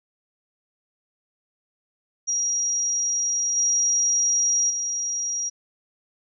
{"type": "tone with level steps", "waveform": "sine", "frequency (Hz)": 5710, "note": "F8", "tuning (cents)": 37, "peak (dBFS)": [-21, -18, -24], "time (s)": [2.27, 5.5], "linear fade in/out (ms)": 20, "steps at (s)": [3.56, 4.69], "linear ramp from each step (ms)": 20, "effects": []}